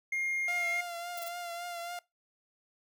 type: tone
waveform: triangle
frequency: 2128 Hz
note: C7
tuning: 29 cents sharp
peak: -28 dBFS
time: 0.12-0.81 s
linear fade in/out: 5 ms
type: tone with vibrato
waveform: sawtooth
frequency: 694 Hz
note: F5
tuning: 11 cents flat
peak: -34 dBFS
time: 0.48-1.99 s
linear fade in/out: 2 ms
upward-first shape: triangle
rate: 3.6 Hz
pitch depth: 37 cents each way
type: noise bursts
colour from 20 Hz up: violet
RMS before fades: -41 dBFS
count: 3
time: 1.17-1.283 s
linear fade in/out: 2 ms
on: 21 ms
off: 25 ms
effects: noise-tail reverb RT60 0.2 s tail -21 dB re dry